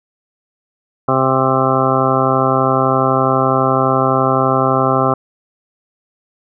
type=harmonic tone; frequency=131.9 Hz; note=C3; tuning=14 cents sharp; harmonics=1 / 2 / 3 / 4 / 5 / 6 / 8 / 9 / 10; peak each=-20 / -20 / -20 / -20 / -20 / -20 / -20 / -20 / -20 dBFS; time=1.08-5.14 s; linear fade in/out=5 ms; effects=none